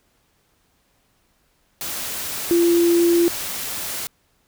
sine tone in noise, 342.6 Hz, F4, 33 cents flat, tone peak -13 dBFS, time 2.51-3.28 s, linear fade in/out 0 ms, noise white, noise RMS -28 dBFS, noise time 1.81-4.07 s, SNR +12 dB, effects pink hiss -64 dBFS RMS until 4.47 s

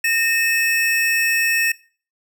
square tone pair together, 1835.6 / 2596 Hz, A#6 / E7, -27 / -27 cents, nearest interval tritone, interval 600 cents, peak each -20 dBFS, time 0.04-1.72 s, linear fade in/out 5 ms, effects noise-tail reverb RT60 0.4 s tail -19 dB re dry

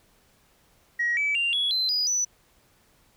sine tone with pitch steps, 1900 / 2299 / 2782 / 3366 / 4073 / 4928 / 5963 Hz, A#6 / D7 / F7 / G#7 / C8 / D#8 / F#8, +33 / -37 / -7 / +23 / -47 / -17 / +13 cents, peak -21 dBFS, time 0.99-2.25 s, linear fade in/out 10 ms, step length 180 ms, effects tanh soft clip ceiling -18 dBFS + pink hiss -62 dBFS RMS until 3.16 s

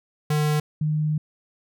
square / sine tone pair in turn, 150.7 / 152.98 Hz, D3 / D#3, +45 / -29 cents, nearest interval unison, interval 26 cents, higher second, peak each -20 dBFS, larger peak neither, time 0.3-0.6 / 0.81-1.18 s, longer second, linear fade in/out 5 ms, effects none

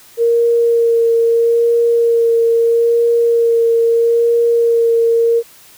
sine tone with vibrato, 464.8 Hz, A#4, 5 cents flat, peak -9 dBFS, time 0.17-5.43 s, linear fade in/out 50 ms, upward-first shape sine, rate 0.77 Hz, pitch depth 14 cents each way, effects white hiss -43 dBFS RMS until 5.77 s

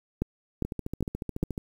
two click trains, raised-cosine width 3 ms, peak -13 / -19 dBFS, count 4 / 14, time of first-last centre 0.22-1.43 / 0.65-1.579 s, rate 2.48 / 14 Hz, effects 8-bit

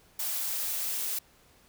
blue noise with high-pass filter sweep, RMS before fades -32 dBFS, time 0.19-1.19 s, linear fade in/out 5 ms, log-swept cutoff 720 to 330 Hz, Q 1.9, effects pink hiss -61 dBFS RMS until 1.68 s

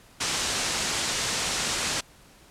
white low-pass noise, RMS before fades -28 dBFS, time 0.2-2.01 s, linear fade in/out 10 ms, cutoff 7900 Hz, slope 24 dB/octave, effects pink hiss -54 dBFS RMS until 2.5 s + low-pass 12000 Hz 12 dB/octave

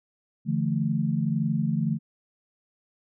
sine chord, D suspended second, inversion none, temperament equal with one note detuned, 146.83 / 168.57 / 220 Hz, D3 / E3 / A3, 0 / +39 / 0 cents, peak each -27 dBFS, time 0.45-1.99 s, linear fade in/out 50 ms, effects none

